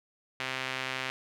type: tone with band-pass filter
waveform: sawtooth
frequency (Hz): 130.81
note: C3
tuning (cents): 0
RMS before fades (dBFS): -35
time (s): 0.4-1.1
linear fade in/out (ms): 0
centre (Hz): 2400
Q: 1.4
effects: none

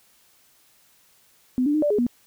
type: tone with pitch steps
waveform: sine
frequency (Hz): 253.1 / 293.5 / 306.4 / 588 / 416.6 / 241.4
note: B3 / D4 / D#4 / D5 / G#4 / B3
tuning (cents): +43 / -1 / -27 / +2 / +5 / -39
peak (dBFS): -18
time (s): 1.58-2.066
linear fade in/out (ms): 0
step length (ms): 81
effects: white hiss -59 dBFS RMS until 2.26 s

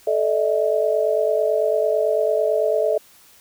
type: tone cluster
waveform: sine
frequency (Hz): 436.3 / 598 / 647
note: A4 / D5 / E5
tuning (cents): -15 / +31 / -32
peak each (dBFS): -21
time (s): 0.07-2.98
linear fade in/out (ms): 5
effects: white hiss -51 dBFS RMS until 3.4 s

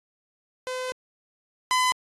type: tone pair in turn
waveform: sawtooth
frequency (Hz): 510 / 1011.8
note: C5 / B5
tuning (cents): -44 / +42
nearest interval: octave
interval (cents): 1186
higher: second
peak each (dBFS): -25 / -16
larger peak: second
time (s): 0.67-0.92 / 1.71-1.92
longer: first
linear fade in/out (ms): 0
effects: low-pass 10000 Hz 12 dB/octave + AAC 32 kbps

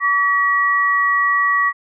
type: tone pair together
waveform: sine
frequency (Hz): 1141.6 / 1920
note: D6 / B6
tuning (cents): -49 / -49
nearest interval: major sixth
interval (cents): 900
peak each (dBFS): -16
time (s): 0-1.73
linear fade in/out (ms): 50
effects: none

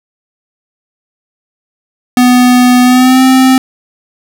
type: tone with pitch glide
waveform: square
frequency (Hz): 248.4 to 260.6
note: B3 to C4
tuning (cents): +10 to -7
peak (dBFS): -4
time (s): 2.17-3.58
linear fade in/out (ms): 2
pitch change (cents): +83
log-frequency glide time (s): 2.83-3.22
effects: none

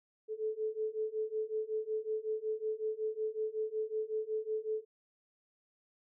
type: beating tone pair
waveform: sine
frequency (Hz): 432 / 437.4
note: A4 / A4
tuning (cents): -32 / -10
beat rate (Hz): 5.4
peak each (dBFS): -37 / -36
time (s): 0.28-4.85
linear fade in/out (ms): 50
effects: none

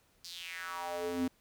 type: tone with high-pass filter sweep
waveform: square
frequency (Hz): 87.31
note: F2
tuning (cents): 0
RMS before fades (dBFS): -38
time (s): 0.24-1.28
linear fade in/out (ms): 5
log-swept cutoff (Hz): 5000 to 220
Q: 4.1
effects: pink hiss -69 dBFS RMS until 1.4 s

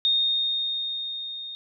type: tone with level ramp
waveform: sine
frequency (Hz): 3687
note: A#7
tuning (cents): -20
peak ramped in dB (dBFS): -18 to -34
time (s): 0.05-1.55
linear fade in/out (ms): 0
effects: none

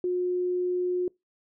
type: tone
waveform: sine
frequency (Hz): 360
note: F#4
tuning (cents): -47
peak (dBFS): -24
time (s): 0.04-1.08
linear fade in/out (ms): 2
effects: noise-tail reverb RT60 0.2 s tail -25 dB re dry

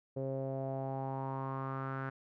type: tone with low-pass filter sweep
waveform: sawtooth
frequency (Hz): 134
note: C3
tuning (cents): +42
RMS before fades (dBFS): -38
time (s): 0.16-2.1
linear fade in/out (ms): 10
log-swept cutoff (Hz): 500 to 1500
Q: 4.8
effects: none

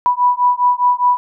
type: beating tone pair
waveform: sine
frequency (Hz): 982 / 986.9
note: B5 / B5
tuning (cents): -10 / -2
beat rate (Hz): 4.9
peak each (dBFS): -14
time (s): 0.06-1.17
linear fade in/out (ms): 0
effects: none

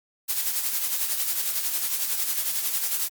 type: noise with tremolo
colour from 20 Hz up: blue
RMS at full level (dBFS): -24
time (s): 0.28-3.09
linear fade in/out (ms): 20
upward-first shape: sine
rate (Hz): 11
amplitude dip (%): 50
effects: Opus 48 kbps

